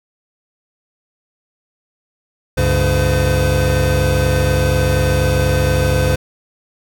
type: tone cluster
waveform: square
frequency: 67.2 / 95.5 / 139.7 / 510 Hz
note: C2 / G2 / C#3 / C5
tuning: +47 / -45 / +14 / -44 cents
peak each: -19 dBFS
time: 2.57-6.16 s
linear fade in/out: 10 ms
effects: none